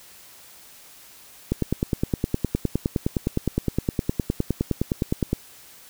click train, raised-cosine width 3 ms, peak -8 dBFS, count 38, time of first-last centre 1.52-5.331 s, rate 9.71 Hz, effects white hiss -48 dBFS RMS until 5.89 s

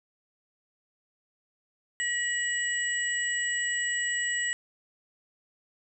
sine tone cluster, 1917 / 2928 / 7810 Hz, A#6 / F#7 / B8, +48 / -19 / -20 cents, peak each -28 / -35 / -33 dBFS, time 2-4.53 s, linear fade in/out 0 ms, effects none

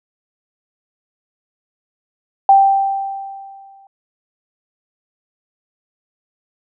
sine tone with exponential decay, 784 Hz, G5, in tune, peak -4 dBFS, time 2.49-3.87 s, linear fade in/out 2 ms, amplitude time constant 300 ms, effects none

